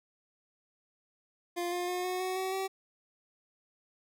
25% pulse tone with pitch steps, 349.2 / 354.7 / 360.3 / 365.9 / 371.7 / 377.5 / 383.5 Hz, F4 / F4 / F#4 / F#4 / F#4 / F#4 / G4, 0 / +27 / -46 / -19 / +8 / +35 / -38 cents, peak -28 dBFS, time 1.56-2.68 s, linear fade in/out 20 ms, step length 160 ms, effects none

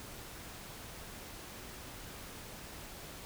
silence, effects pink hiss -48 dBFS RMS until 3.25 s

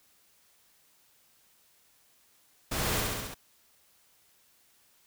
pink noise with echo, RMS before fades -32 dBFS, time 2.71-3.01 s, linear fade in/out 10 ms, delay 67 ms, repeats 5, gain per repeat -2 dB, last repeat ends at 3.345 s, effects white hiss -65 dBFS RMS until 5.06 s

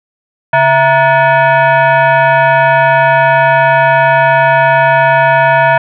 sine tone with frequency modulation, 138.59 Hz, C#3, in tune, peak -5 dBFS, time 0.53-5.78 s, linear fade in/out 5 ms, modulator 800 Hz, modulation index 2, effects none

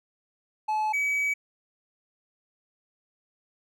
triangle tone pair in turn, 860 / 2278 Hz, A5 / C#7, -40 / +47 cents, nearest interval octave + perfect fourth, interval 1687 cents, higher second, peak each -22 dBFS, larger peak neither, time 0.68-0.93 / 0.93-1.34 s, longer second, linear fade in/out 10 ms, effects none

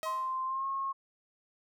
sawtooth tone with exponential decay, 635 Hz, D#5, 35 cents sharp, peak -30 dBFS, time 0.03-0.41 s, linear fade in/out 0 ms, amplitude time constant 82 ms
sine tone with pitch glide, 1044 to 1084.6 Hz, C6 to C#6, -4 to -38 cents, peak -31 dBFS, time 0.05-0.93 s, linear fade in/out 20 ms, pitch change +66 cents, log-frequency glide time 0.45-0.66 s
effects none

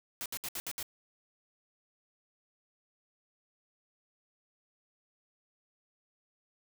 white noise bursts, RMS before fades -38 dBFS, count 6, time 0.21-0.828 s, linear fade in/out 0 ms, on 48 ms, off 66 ms, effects none

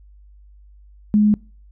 sine tone, 210 Hz, G#3, 19 cents sharp, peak -11 dBFS, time 1.14-1.34 s, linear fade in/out 0 ms, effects noise-tail reverb RT60 0.4 s tail -26 dB re dry + added 50 Hz sine -44 dBFS peak until 1.71 s

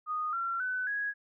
sine tone with pitch steps, 1237 / 1364.6 / 1505.4 / 1660.8 Hz, D#6 / F6 / F#6 / G#6, -10 / -41 / +29 / 0 cents, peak -30 dBFS, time 0.06-1.14 s, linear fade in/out 50 ms, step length 270 ms, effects none

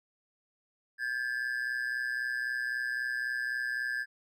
triangle ring-modulated tone, 1659 Hz, G#6, 2 cents flat, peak -26 dBFS, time 0.98-4.06 s, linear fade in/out 50 ms, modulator 61.9 Hz, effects none

